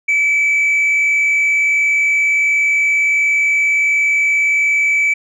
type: tone with frequency modulation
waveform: sine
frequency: 2300 Hz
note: D7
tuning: 37 cents flat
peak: -9 dBFS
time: 0.08-5.14 s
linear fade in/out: 10 ms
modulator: 58.6 Hz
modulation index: 0.53
effects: tanh soft clip ceiling -10 dBFS